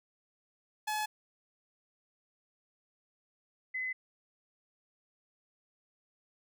sawtooth / sine tone pair in turn, 853 / 2029 Hz, G#5 / B6, +46 / +46 cents, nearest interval octave + minor third, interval 1500 cents, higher second, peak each -28 / -33 dBFS, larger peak first, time 0.87-1.06 / 3.74-3.93 s, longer neither, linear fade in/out 10 ms, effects none

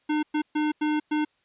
square tone bursts at uneven times, 303 Hz, D#4, 46 cents flat, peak -23 dBFS, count 5, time 0.09-0.23 / 0.34-0.42 / 0.55-0.72 / 0.81-1 / 1.11-1.25 s, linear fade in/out 10 ms, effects white hiss -68 dBFS RMS until 1.44 s + resampled to 8000 Hz

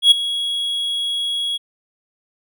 triangle tone with ADSR envelope, 3327 Hz, G#7, 2 cents sharp, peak -3 dBFS, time 0.02-1.58 s, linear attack 93 ms, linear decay 11 ms, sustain -15 dB, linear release 21 ms, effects none

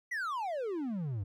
triangle exponential sweep, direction down, 2024 to 91.8 Hz, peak -31 dBFS, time 0.11-1.24 s, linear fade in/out 10 ms, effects none

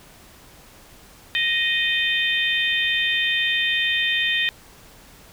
harmonic tone with a mistuned harmonic, 622.3 Hz, D#5, in tune, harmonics 3 / 4 / 5 / 6, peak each -23 / -24 / -25 / -26 dBFS, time 1.35-4.49 s, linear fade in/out 0 ms, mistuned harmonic 6, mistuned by -61 cents, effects pink hiss -48 dBFS RMS until 5.32 s

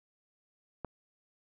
click, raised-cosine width 1 ms, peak -23 dBFS, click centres 0.847 s, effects none

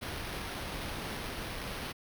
pink noise with sample-and-hold, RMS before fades -39 dBFS, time 0.01-1.93 s, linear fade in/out 20 ms, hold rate 7350 Hz, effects none

